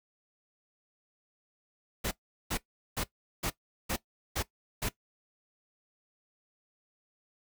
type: noise bursts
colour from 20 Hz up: pink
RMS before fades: -32 dBFS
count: 7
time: 2.04-4.891 s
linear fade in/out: 10 ms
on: 73 ms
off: 390 ms
effects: noise-tail reverb RT60 0.1 s tail -17 dB re dry